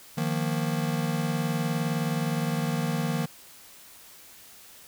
square chord, Eb suspended second, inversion none, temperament just, 155.56 / 175.01 / 233.3 Hz, Eb3 / F3 / Bb3, 0 / +4 / +2 cents, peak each -29 / -32 / -32 dBFS, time 0.17-3.26 s, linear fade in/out 10 ms, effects white hiss -50 dBFS RMS until 4.87 s

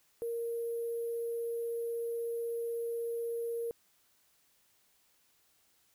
sine tone with sample-and-hold, 466.2 Hz, A#4, in tune, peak -33 dBFS, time 0.22-3.71 s, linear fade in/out 0 ms, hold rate 11025 Hz, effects white hiss -70 dBFS RMS until 5.94 s

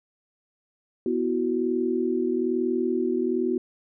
sine chord, B suspended fourth, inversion none, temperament just, 246.9 / 329.3 / 370.4 Hz, B3 / E4 / F#4, 0 / -2 / +2 cents, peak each -27 / -28 / -25 dBFS, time 1.06-3.58 s, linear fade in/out 2 ms, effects none

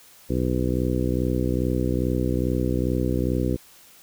harmonic tone, 62.4 Hz, B1, 19 cents sharp, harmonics 1 / 2 / 3 / 4 / 5 / 6 / 7 / 8, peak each -27 / -27 / -30 / -28 / -28 / -30 / -36 / -32 dBFS, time 0.29-3.57 s, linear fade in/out 20 ms, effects white hiss -51 dBFS RMS until 4.02 s

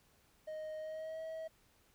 triangle tone with pitch glide, 622 to 642.1 Hz, D#5 to E5, -1 to -46 cents, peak -39 dBFS, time 0.47-1.48 s, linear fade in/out 10 ms, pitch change +55 cents, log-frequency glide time 0.78-1.21 s, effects pink hiss -70 dBFS RMS until 1.94 s

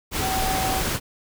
sine tone in noise, 760 Hz, F#5, 46 cents sharp, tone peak -25 dBFS, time 0.19-0.83 s, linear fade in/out 50 ms, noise pink, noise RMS -25 dBFS, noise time 0.11-1 s, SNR -3 dB, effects none

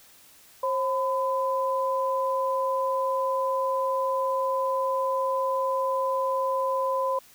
sine tone pair together, 534 / 1008.8 Hz, C5 / B5, +35 / +36 cents, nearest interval major seventh, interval 1101 cents, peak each -26 dBFS, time 0.63-7.19 s, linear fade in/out 5 ms, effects white hiss -54 dBFS RMS until 7.34 s

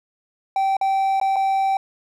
triangle tone with dropouts, 776 Hz, G5, 18 cents flat, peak -15 dBFS, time 0.56-1.77 s, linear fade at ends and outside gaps 2 ms, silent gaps 0.768-0.812 / 1.2-1.213 / 1.36-1.364 s, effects none

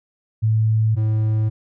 sine / triangle tone pair in turn, 110 / 108.86 Hz, A2 / A2, 0 / -18 cents, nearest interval unison, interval 18 cents, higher first, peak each -14 dBFS, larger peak neither, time 0.42-0.96 / 0.96-1.5 s, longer neither, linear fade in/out 20 ms, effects none

